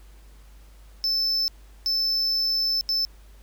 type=tone bursts at uneven times; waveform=triangle; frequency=5274 Hz; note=E8; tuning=in tune; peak=-20 dBFS; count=3; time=1.04-1.48 / 1.86-2.81 / 2.89-3.05 s; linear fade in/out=0 ms; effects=added 50 Hz sine -46 dBFS peak until 3.42 s + pink hiss -58 dBFS RMS until 3.42 s